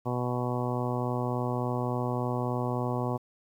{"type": "harmonic tone", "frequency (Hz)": 123.47, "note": "B2", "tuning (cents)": 0, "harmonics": [1, 2, 3, 4, 5, 6, 7, 8, 9], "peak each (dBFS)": [-31, -34, -36, -37, -38, -39, -39, -40, -41], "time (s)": [0.05, 3.18], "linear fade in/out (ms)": 20, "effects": ["10-bit"]}